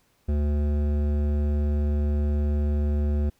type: tone with hard clipping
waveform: sine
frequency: 73.42 Hz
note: D2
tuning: in tune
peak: -23 dBFS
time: 0.28-3.3 s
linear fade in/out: 10 ms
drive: 13 dB
effects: pink hiss -66 dBFS RMS until 3.39 s